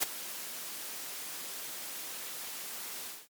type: noise with ADSR envelope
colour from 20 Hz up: white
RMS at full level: -26 dBFS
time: 0-3.28 s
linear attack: 28 ms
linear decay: 13 ms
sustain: -15 dB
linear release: 220 ms
effects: high-pass 200 Hz 12 dB/octave + MP3 96 kbps